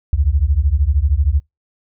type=beating tone pair; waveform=sine; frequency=65.41 / 78.41 Hz; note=C2 / D#2; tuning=0 / +14 cents; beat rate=13 Hz; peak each=-15 dBFS; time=0.13-1.4 s; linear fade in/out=0 ms; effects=noise-tail reverb RT60 0.2 s tail -26 dB re dry